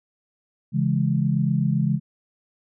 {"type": "chord", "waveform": "sine", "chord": "C# minor", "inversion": "none", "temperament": "just", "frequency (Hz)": [138.59, 166.31, 207.9], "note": ["C#3", "E3", "G#3"], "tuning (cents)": [0, 16, 2], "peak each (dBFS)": [-22, -23, -24], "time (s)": [0.72, 2], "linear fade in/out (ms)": 50, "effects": []}